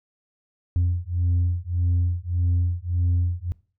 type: beating tone pair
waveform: sine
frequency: 87 / 88.7 Hz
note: F2 / F2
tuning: -6 / +27 cents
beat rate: 1.7 Hz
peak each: -21 dBFS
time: 0.76-3.52 s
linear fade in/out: 0 ms
effects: noise-tail reverb RT60 0.4 s tail -22 dB re dry + tanh soft clip ceiling -16 dBFS